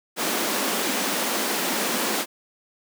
pink high-pass noise, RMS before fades -25 dBFS, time 0.16-2.26 s, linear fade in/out 50 ms, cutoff 200 Hz, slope 48 dB/octave, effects none

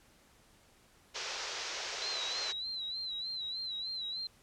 white band-pass noise, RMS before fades -40 dBFS, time 1.14-2.53 s, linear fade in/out 20 ms, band 370 to 6300 Hz, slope 48 dB/octave
sine tone with vibrato, 4000 Hz, B7, 21 cents sharp, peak -36 dBFS, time 2.02-4.27 s, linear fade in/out 2 ms, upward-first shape sine, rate 3.3 Hz, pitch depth 79 cents each way
effects pink hiss -64 dBFS RMS until 4.42 s + low-pass 12000 Hz 12 dB/octave

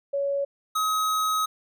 sine / square tone pair in turn, 560 / 1269.6 Hz, C#5 / D#6, +18 / +35 cents, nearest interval octave + major second, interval 1417 cents, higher second, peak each -23 dBFS, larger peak neither, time 0.13-0.45 / 0.75-1.46 s, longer second, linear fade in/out 10 ms, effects none

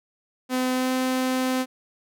sawtooth tone with pitch glide, 255.1 to 257.6 Hz, C4 to C4, -44 to -27 cents, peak -18 dBFS, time 0.49-1.66 s, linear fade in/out 50 ms, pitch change +17 cents, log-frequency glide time 0.73-0.91 s, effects none

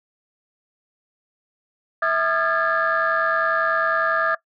sine tone cluster, 653 / 1216 / 1368 / 1648 / 1738 Hz, E5 / D#6 / F6 / G#6 / A6, -17 / -40 / -36 / -14 / -22 cents, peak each -23 / -22 / -26 / -23 / -26 dBFS, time 2.02-4.35 s, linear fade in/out 5 ms, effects noise-tail reverb RT60 0.1 s tail -18 dB re dry + tanh soft clip ceiling -10 dBFS

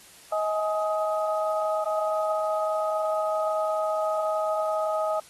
sine tone cluster, 632 / 837 / 1258 Hz, D#5 / G#5 / D#6, +27 / +13 / +19 cents, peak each -25 / -31 / -30 dBFS, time 0.32-5.2 s, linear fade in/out 5 ms, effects white hiss -51 dBFS RMS until 5.29 s + AAC 32 kbps

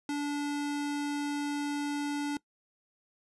square tone, 289.6 Hz, D4, 24 cents flat, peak -31 dBFS, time 0.09-2.37 s, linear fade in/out 2 ms, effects noise-tail reverb RT60 0.1 s tail -21 dB re dry + resampled to 24000 Hz

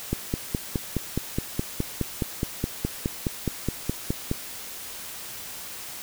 click train, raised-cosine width 3 ms, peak -11 dBFS, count 21, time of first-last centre 0.13-4.314 s, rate 4.78 Hz, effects white hiss -38 dBFS RMS until 6.02 s

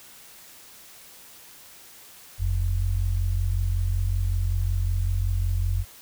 sine tone pair together, 44.46 / 89.8 Hz, F1 / F2, +32 / +49 cents, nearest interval octave, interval 1217 cents, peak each -24 dBFS, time 2.38-5.85 s, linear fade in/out 50 ms, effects white hiss -48 dBFS RMS until 6.01 s

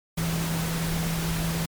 sine tone in noise, 164.7 Hz, E3, 1 cent flat, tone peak -26 dBFS, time 0.17-1.66 s, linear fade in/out 10 ms, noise pink, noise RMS -31 dBFS, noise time 0.17-1.66 s, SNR +2 dB, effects MP3 96 kbps

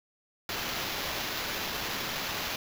white noise with sample-and-hold, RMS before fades -34 dBFS, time 0.49-2.56 s, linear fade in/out 2 ms, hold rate 8820 Hz, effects none

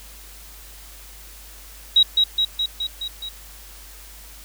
sine tone with echo, 3836 Hz, A#7, 49 cents sharp, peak -10 dBFS, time 1.96-2.03 s, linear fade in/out 5 ms, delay 210 ms, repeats 6, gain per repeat -3 dB, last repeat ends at 3.29 s, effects added 50 Hz sine -43 dBFS peak until 4.44 s + white hiss -44 dBFS RMS until 4.44 s

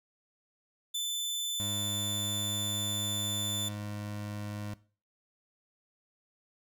sawtooth tone, 3520 Hz, A7, in tune, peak -28 dBFS, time 0.94-3.69 s, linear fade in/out 10 ms
25% pulse tone with pitch glide, 103.1 to 103.94 Hz, G#2 to G#2, -12 to +2 cents, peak -33 dBFS, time 1.6-4.74 s, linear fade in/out 0 ms, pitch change +14 cents, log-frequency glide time 1.8-2.52 s
effects noise-tail reverb RT60 0.4 s tail -19 dB re dry

